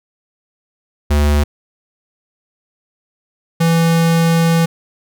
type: tone pair in turn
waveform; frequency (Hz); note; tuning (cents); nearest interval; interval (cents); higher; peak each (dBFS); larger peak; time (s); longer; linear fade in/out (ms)
square; 73.42 / 165.92; D2 / E3; 0 / +12; octave + major second; 1412; second; -11; neither; 1.1-1.44 / 3.6-4.66; second; 10
effects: none